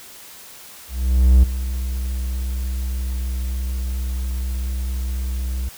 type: tone with ADSR envelope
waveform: triangle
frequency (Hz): 63.3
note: B1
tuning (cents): +43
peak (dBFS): -5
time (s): 0.88-5.69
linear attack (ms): 550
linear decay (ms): 12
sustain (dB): -14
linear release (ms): 7
effects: white hiss -41 dBFS RMS until 5.77 s

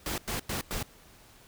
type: noise bursts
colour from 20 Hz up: pink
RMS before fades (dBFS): -33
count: 4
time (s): 0.06-0.828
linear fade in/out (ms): 2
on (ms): 120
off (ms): 96
effects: pink hiss -56 dBFS RMS until 1.47 s

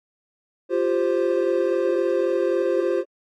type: chord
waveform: triangle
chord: F suspended second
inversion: none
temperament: just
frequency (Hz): 349.2 / 392.9 / 523.8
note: F4 / G4 / C5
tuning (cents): 0 / +4 / +2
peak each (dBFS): -21 / -22 / -21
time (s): 0.69-3.04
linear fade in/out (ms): 50
effects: AAC 32 kbps

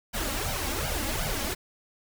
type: noise with flanger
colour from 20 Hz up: pink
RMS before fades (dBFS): -30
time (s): 0.13-1.55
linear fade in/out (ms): 20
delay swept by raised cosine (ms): 1.3 to 3.7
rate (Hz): 2.7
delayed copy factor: +0.9
effects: none

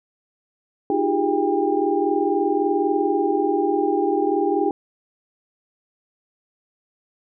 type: tone cluster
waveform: sine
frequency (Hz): 305.2 / 346.4 / 390 / 410.4 / 800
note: D#4 / F4 / G4 / G#4 / G5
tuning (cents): -33 / -14 / -9 / -21 / +35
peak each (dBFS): -24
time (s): 0.9-4.71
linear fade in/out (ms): 2
effects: none

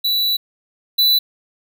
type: tone pair in turn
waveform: square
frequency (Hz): 3950 / 3977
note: B7 / B7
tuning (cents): 0 / +11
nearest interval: unison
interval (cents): 11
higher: second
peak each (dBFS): -16 / -12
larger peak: second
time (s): 0.04-0.37 / 0.98-1.19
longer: first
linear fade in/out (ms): 10
effects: none

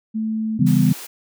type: tone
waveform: sine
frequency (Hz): 219.5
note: A3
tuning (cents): -4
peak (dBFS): -20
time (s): 0.14-0.59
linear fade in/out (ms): 20
type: chord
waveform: sine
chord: C# half-diminished seventh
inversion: none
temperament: just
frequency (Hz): 138.59 / 166.31 / 199.57 / 249.5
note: C#3 / E3 / G3 / B3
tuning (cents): 0 / +16 / +31 / +18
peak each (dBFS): -18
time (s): 0.59-0.93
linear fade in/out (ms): 10
type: high-pass noise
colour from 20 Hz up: white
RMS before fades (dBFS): -35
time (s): 0.66-1.07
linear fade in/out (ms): 10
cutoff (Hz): 240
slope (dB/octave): 48
effects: none

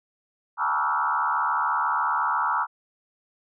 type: tone with frequency modulation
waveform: sine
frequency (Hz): 1136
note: C#6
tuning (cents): +42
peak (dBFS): -21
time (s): 0.57-2.67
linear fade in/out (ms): 50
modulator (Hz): 74.1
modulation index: 3.8
effects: none

